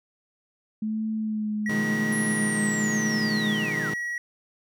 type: tone with vibrato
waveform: sine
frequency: 215.3 Hz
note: A3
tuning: 37 cents flat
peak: -25 dBFS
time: 0.82-3.65 s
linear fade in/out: 5 ms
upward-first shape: sine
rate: 0.97 Hz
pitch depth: 29 cents each way
type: tone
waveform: triangle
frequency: 1917 Hz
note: A#6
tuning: 48 cents sharp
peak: -26 dBFS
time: 1.66-4.18 s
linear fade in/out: 2 ms
type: chord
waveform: 25% pulse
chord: F half-diminished seventh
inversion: second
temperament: equal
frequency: 123.47 / 155.56 / 174.61 / 207.7 Hz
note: Cb3 / Eb3 / F3 / Ab3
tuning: 0 / 0 / 0 / 0 cents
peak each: -34 / -29 / -34 / -30 dBFS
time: 1.69-3.94 s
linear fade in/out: 5 ms
type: linear sweep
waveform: sine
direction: down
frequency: 11070 to 1259 Hz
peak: -32 dBFS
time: 2.12-3.9 s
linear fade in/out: 5 ms
effects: none